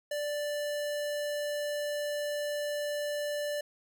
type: tone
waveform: square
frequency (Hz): 587.3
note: D5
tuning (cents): 0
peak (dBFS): -32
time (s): 0.11-3.61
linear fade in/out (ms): 5
effects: none